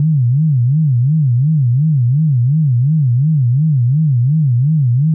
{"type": "tone with vibrato", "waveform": "sine", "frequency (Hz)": 137.8, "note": "C#3", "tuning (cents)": -10, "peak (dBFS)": -9, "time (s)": [0, 5.14], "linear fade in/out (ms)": 2, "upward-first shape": "sine", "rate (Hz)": 2.8, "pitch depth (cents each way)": 260, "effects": []}